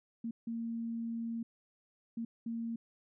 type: tone bursts at uneven times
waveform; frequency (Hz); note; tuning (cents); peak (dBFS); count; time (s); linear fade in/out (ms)
sine; 230.2; A#3; -22; -35; 4; 0.24-0.31 / 0.47-1.43 / 2.17-2.25 / 2.46-2.76; 5
effects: none